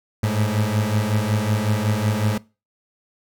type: beating tone pair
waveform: 30% pulse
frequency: 103.83 / 109.23 Hz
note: G#2 / A2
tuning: 0 / -12 cents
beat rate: 5.4 Hz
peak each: -19 dBFS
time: 0.23-2.38 s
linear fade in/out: 5 ms
effects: noise-tail reverb RT60 0.3 s tail -22 dB re dry